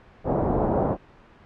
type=low-pass noise; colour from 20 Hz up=white; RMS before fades=-23 dBFS; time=0.24-0.97 s; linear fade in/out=50 ms; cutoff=740 Hz; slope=24 dB/octave; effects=pink hiss -51 dBFS RMS until 1.45 s + low-pass 2000 Hz 12 dB/octave